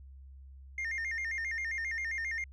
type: tone with vibrato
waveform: sine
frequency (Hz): 1964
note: B6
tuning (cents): -10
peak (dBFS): -30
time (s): 0.78-2.44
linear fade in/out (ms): 2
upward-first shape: square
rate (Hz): 7.5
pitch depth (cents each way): 130
effects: tanh soft clip ceiling -32 dBFS + added 67 Hz sine -48 dBFS peak until 2.52 s